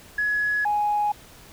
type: tone pair in turn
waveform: sine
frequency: 1687 / 832.1 Hz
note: G#6 / G#5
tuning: +27 / +3 cents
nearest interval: octave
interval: 1224 cents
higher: first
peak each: -20 / -19 dBFS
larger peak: second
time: 0.18-0.65 / 0.65-1.12 s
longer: neither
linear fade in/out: 5 ms
effects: tanh soft clip ceiling -15 dBFS + pink hiss -48 dBFS RMS until 1.52 s